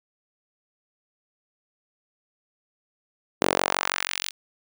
sawtooth tone with high-pass filter sweep, 46.25 Hz, F#1, in tune, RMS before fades -26 dBFS, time 3.41-4.31 s, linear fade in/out 10 ms, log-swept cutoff 350 to 3800 Hz, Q 1.2, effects none

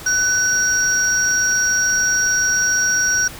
triangle tone pair together, 1502 / 5671 Hz, F#6 / F8, +26 / +26 cents, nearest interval octave + major seventh, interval 2300 cents, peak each -16 dBFS, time 0.06-3.28 s, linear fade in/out 5 ms, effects pink hiss -35 dBFS RMS until 3.39 s

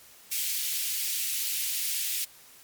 white high-pass noise, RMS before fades -30 dBFS, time 0.31-2.25 s, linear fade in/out 10 ms, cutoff 2300 Hz, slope 24 dB/octave, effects white hiss -53 dBFS RMS until 2.63 s + MP3 96 kbps

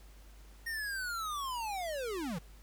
square linear sweep, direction down, 1864.7 to 146.83 Hz, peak -36 dBFS, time 0.66-2.39 s, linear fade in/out 10 ms, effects added 50 Hz sine -52 dBFS peak until 2.62 s + pink hiss -62 dBFS RMS until 2.62 s

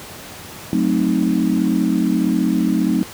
sine chord, F# diminished seventh, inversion none, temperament equal, 185 / 220 / 261.6 / 311.1 Hz, F#3 / A3 / C4 / Eb4, 0 / 0 / 0 / 0 cents, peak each -20 dBFS, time 0.73-3.03 s, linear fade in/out 0 ms, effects pink hiss -35 dBFS RMS until 3.13 s + high-pass 80 Hz 12 dB/octave

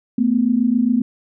sine tone pair together, 223.8 / 251.2 Hz, A3 / B3, +30 / +30 cents, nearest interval major second, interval 200 cents, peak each -17 / -16 dBFS, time 0.18-1.02 s, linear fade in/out 5 ms, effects none

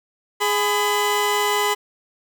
20% pulse tone pair together, 415.3 / 1006.2 Hz, G#4 / B5, 0 / +32 cents, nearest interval octave + minor third, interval 1532 cents, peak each -16 dBFS, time 0.4-1.75 s, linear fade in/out 20 ms, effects none

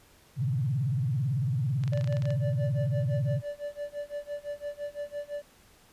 sine tone with vibrato, 130 Hz, C3, 11 cents flat, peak -25 dBFS, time 0.36-3.42 s, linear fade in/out 50 ms, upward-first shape sine, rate 18 Hz, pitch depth 270 cents each way
clicks, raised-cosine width 0.2 ms, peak -25 dBFS, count 12, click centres 1.837 / 1.878 / 1.934 / 1.975 / 2.011 / 2.043 / 2.075 / 2.126 / 2.169 / 2.222 / 2.255 / 2.305 s
triangle tone with tremolo, 582 Hz, D5, 16 cents flat, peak -29 dBFS, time 1.92-5.42 s, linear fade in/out 5 ms, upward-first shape sine, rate 5.9 Hz, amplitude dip 95%
effects pink hiss -59 dBFS RMS until 5.92 s + resampled to 32000 Hz

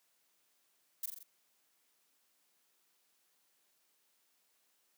violet noise with echo, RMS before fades -37 dBFS, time 1.03-1.06 s, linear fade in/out 5 ms, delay 43 ms, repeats 4, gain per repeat -4 dB, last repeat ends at 1.232 s, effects white hiss -75 dBFS RMS until 4.97 s + high-pass 200 Hz 12 dB/octave

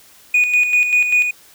triangle tone with tremolo, 2467 Hz, D#7, 15 cents flat, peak -8 dBFS, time 0.34-1.31 s, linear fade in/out 5 ms, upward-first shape square, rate 5.1 Hz, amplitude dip 55%, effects tanh soft clip ceiling -4 dBFS + white hiss -47 dBFS RMS until 1.54 s

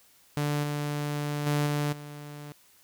sawtooth tone with level steps, 146.83 Hz, D3, in tune, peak -22 / -25 / -20 / -22 / -36 dBFS, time 0.37-2.52 s, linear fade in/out 0 ms, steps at 0.63 / 1.46 / 1.66 / 1.92 s, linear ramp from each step 10 ms, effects white hiss -60 dBFS RMS until 2.83 s

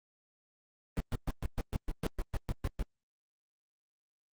brown noise bursts, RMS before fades -31 dBFS, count 13, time 0.97-2.826 s, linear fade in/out 0 ms, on 32 ms, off 120 ms, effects Opus 32 kbps

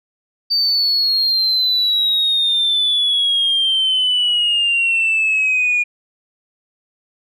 sine exponential sweep, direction down, 4624 to 2430 Hz, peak -12 dBFS, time 0.5-5.84 s, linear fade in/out 20 ms, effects tanh soft clip ceiling -10 dBFS

